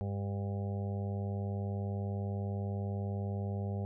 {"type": "harmonic tone", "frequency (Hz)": 100, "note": "G2", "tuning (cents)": 35, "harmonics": [1, 2, 4, 5, 6, 7, 8], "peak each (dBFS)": [-34, -40, -46, -48, -50, -51, -52], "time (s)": [0.01, 3.85], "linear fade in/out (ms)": 0, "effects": []}